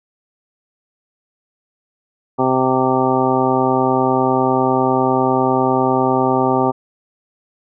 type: harmonic tone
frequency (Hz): 130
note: C3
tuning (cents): -11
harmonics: 1 / 2 / 3 / 4 / 5 / 6 / 7 / 9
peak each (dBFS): -25 / -19 / -19 / -23 / -23 / -20 / -21 / -23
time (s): 2.38-6.72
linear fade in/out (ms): 20
effects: none